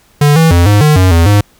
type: tone with pitch steps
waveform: square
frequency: 146.2 / 162.5 / 86.7 / 103.3 / 151.6 / 92.7 / 83.7 / 102.9 Hz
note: D3 / E3 / F2 / G#2 / D#3 / F#2 / E2 / G#2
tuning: -7 / -24 / -12 / -9 / -45 / +4 / +27 / -16 cents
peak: -5 dBFS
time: 0.21-1.41 s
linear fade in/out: 5 ms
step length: 150 ms
effects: pink hiss -48 dBFS RMS until 1.59 s